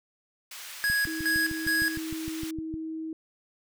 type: high-pass noise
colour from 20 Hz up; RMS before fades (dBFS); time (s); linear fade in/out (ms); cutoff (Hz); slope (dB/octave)
pink; -42; 0.51-2.51; 5; 1700; 12
type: tone with tremolo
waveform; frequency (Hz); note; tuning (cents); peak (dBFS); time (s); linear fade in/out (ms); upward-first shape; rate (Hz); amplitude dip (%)
square; 1661.2; G#6; 0; -24; 0.84-1.97; 0; square; 2.4; 75
type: click train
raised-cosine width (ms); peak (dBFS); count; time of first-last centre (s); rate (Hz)
5; -26; 13; 0.9-2.74; 6.52
type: tone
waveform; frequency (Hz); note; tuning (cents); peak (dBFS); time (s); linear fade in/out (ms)
sine; 319.3; D#4; +45; -32; 1.07-3.13; 2
effects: none